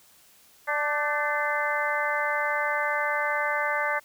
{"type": "harmonic tone with a mistuned harmonic", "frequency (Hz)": 293.7, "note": "D4", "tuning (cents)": 0, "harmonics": [2, 3, 4, 5, 6, 7], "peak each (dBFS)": [-31, -31, -31, -31, -31, -31], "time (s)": [0.67, 4], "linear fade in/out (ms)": 20, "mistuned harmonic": 5, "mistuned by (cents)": 64, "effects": ["white hiss -57 dBFS RMS until 4.04 s"]}